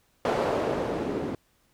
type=noise with low-pass filter sweep; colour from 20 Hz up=blue; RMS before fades=-28 dBFS; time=0.25-1.35 s; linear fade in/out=2 ms; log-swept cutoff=650 to 310 Hz; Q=1.5; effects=pink hiss -67 dBFS RMS until 1.73 s

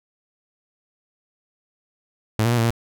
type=tone with pitch steps; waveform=sawtooth; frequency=109.5 / 117.8 / 120.7 / 114.3 / 116.6 Hz; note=A2 / A#2 / B2 / A#2 / A#2; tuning=-8 / +19 / -39 / -34 / +1 cents; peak=-13 dBFS; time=2.39-2.705 s; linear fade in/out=0 ms; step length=63 ms; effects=none

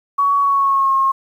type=tone with pitch glide; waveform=sine; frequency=1124 to 1078.2 Hz; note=C#6 to C#6; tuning=+24 to -48 cents; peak=-12 dBFS; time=0.18-1.12 s; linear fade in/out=10 ms; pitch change=-72 cents; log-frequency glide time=0.41-0.93 s; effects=8-bit

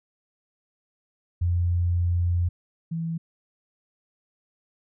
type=tone pair in turn; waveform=sine; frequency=87.31 / 164.82 Hz; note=F2 / E3; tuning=0 / 0 cents; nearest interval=major seventh; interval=1100 cents; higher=second; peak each=-20 / -26 dBFS; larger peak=first; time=1.41-2.49 / 2.91-3.18 s; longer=first; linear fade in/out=10 ms; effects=none

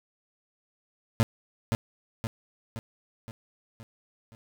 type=tone with echo; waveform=30% pulse; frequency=113.5 Hz; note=A#2; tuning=46 cents flat; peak=-16 dBFS; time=1.2-1.23 s; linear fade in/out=0 ms; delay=520 ms; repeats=6; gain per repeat=-5 dB; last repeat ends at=4.35 s; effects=none

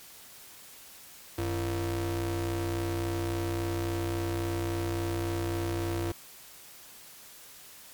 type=ring-modulated tone; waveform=40% pulse; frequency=123.47 Hz; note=B2; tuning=in tune; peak=-25 dBFS; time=1.38-6.12 s; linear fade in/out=5 ms; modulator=217 Hz; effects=white hiss -50 dBFS RMS until 7.93 s + MP3 96 kbps

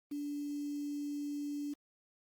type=tone with quantisation; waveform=sine; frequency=290 Hz; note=D4; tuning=22 cents flat; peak=-36 dBFS; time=0.11-1.74 s; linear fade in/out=10 ms; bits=9; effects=Opus 32 kbps

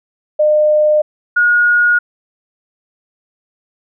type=tone pair in turn; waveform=sine; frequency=606 / 1441.3 Hz; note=D#5 / F#6; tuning=-46 / -46 cents; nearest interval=octave + minor third; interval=1500 cents; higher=second; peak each=-8 dBFS; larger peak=neither; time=0.39-1.02 / 1.36-1.99 s; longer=neither; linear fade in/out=10 ms; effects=none

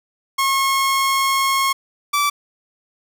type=tone pair in turn; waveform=sawtooth; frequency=1085 / 1159.5 Hz; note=C#6 / D6; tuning=-37 / -22 cents; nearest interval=minor second; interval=115 cents; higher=second; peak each=-12 dBFS; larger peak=neither; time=0.38-1.73 / 2.13-2.3 s; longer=first; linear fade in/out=10 ms; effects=none

